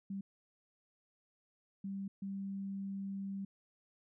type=tone bursts at uneven times; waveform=sine; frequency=196 Hz; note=G3; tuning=in tune; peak=-38 dBFS; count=3; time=0.1-0.21 / 1.84-2.08 / 2.22-3.45 s; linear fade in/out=5 ms; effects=none